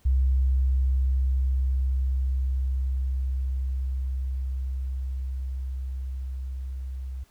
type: tone with level ramp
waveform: sine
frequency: 65.3 Hz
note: C2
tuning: 3 cents flat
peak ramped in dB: -18 to -31 dBFS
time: 0.05-7.24 s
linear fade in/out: 10 ms
effects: pink hiss -62 dBFS RMS until 7.3 s